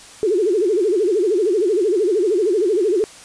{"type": "tone with vibrato", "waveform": "sine", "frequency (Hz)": 392, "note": "G4", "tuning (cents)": 0, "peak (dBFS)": -14, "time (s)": [0.23, 3.04], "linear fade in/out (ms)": 0, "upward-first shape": "sine", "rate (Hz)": 13, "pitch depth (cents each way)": 230, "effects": ["white hiss -41 dBFS RMS until 3.24 s", "resampled to 22050 Hz"]}